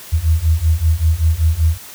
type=beating tone pair; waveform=sine; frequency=77.78 / 82.98 Hz; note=D#2 / E2; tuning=0 / +12 cents; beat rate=5.2 Hz; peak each=-15 / -14 dBFS; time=0.12-1.78 s; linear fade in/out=20 ms; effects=white hiss -36 dBFS RMS until 1.94 s